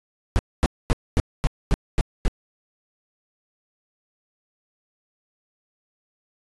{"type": "noise bursts", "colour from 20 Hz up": "brown", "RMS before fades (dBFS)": -17, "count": 8, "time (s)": [0.36, 2.28], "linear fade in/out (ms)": 0, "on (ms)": 30, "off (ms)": 240, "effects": ["resampled to 24000 Hz"]}